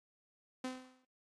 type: tone with exponential decay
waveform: sawtooth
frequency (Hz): 256.7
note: C4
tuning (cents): -33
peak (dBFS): -32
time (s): 0.64-1.05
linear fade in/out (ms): 5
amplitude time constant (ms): 89
effects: low-pass 9000 Hz 12 dB/octave + AAC 32 kbps